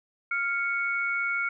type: tone pair together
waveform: sine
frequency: 1396 / 2218 Hz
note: F6 / C#7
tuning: -1 / 0 cents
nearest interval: minor sixth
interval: 801 cents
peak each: -28 dBFS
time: 0.31-1.49 s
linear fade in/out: 5 ms
effects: none